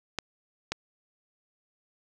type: clicks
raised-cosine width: 0.2 ms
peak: -12 dBFS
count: 2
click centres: 0.187 / 0.72 s
effects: none